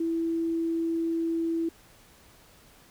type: tone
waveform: sine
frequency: 330.5 Hz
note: E4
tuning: 5 cents sharp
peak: -25 dBFS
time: 0-1.69 s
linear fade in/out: 5 ms
effects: pink hiss -56 dBFS RMS until 2.9 s